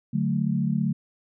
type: chord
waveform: sine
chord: D major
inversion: none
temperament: equal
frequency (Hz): 146.83 / 185 / 220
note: D3 / F#3 / A3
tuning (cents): 0 / 0 / 0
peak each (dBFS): -26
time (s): 0.13-0.93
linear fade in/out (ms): 10
effects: none